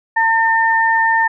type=tone pair together; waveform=sine; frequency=904 / 1808 Hz; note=A5 / A6; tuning=+47 / +47 cents; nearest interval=octave; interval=1200 cents; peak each=-14 dBFS; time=0.16-1.28 s; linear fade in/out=10 ms; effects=none